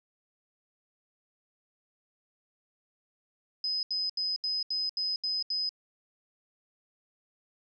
sine tone bursts, 5040 Hz, D#8, 21 cents sharp, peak -28 dBFS, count 8, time 3.64-5.692 s, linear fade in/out 2 ms, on 190 ms, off 76 ms, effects none

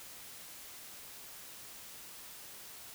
silence, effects white hiss -50 dBFS RMS until 2.94 s

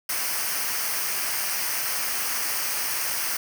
white noise with comb filter, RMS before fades -27 dBFS, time 0.09-3.37 s, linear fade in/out 5 ms, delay 0.27 ms, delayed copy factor -0.65, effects none

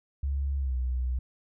sine tone with pitch glide, 69.3 to 62.82 Hz, C#2 to B1, 0 to +30 cents, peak -26 dBFS, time 0.23-1.19 s, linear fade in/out 5 ms, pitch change -170 cents, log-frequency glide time 0.58-0.76 s, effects none

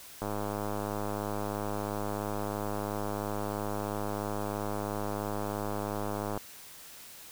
click train, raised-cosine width 1 ms, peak -20 dBFS, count 635, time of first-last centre 0.22-6.375 s, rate 103 Hz, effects white hiss -49 dBFS RMS until 7.31 s

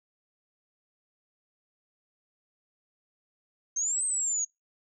sine linear two-way sweep, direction up then down, 6272 to 8330 to 6580 Hz, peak -26 dBFS, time 3.76-4.45 s, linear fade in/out 10 ms, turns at 4.05 s, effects noise-tail reverb RT60 0.2 s tail -26 dB re dry

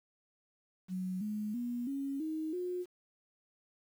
sine tone with pitch steps, 185 / 211.3 / 241.3 / 275.6 / 314.7 / 359.5 Hz, F#3 / G#3 / B3 / C#4 / D#4 / F#4, 0 / +30 / -40 / -10 / +20 / -50 cents, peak -34 dBFS, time 0.88-2.86 s, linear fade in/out 50 ms, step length 330 ms, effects 10-bit

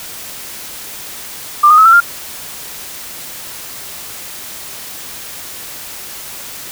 sine tone with pitch steps, 1189 / 1238.1 / 1289.1 / 1342.3 / 1397.7 Hz, D6 / D#6 / E6 / E6 / F6, +21 / -9 / -39 / +31 / +1 cents, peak -3 dBFS, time 1.63-2.005 s, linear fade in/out 10 ms, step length 75 ms, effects white hiss -29 dBFS RMS until 6.71 s

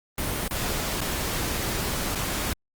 pink noise with dropouts, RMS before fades -28 dBFS, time 0.18-2.53 s, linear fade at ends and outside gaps 1 ms, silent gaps 0.479-0.509 / 1.006-1.014 / 2.15-2.156 s, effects Opus 32 kbps

